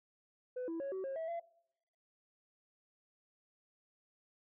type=tone with pitch steps; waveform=sine; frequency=502 / 330.2 / 553 / 379.2 / 540 / 650 / 679 Hz; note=B4 / E4 / C#5 / F#4 / C#5 / E5 / F5; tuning=+28 / +3 / -4 / +43 / -45 / -24 / -49 cents; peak=-35 dBFS; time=0.56-1.4 s; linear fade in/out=10 ms; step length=120 ms; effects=noise-tail reverb RT60 0.8 s tail -23 dB re dry + tanh soft clip ceiling -36 dBFS